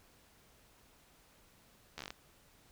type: slowing click train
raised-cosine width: 0.2 ms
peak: -25 dBFS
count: 8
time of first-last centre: 1.98-2.105 s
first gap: 12 ms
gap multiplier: 1.13
effects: pink hiss -65 dBFS RMS until 2.71 s